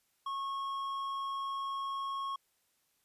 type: tone with hard clipping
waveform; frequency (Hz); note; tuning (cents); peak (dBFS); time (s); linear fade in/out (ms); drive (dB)
sine; 1094; C#6; -23; -36; 0.26-2.36; 5; 6
effects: white hiss -75 dBFS RMS until 3.04 s + resampled to 32000 Hz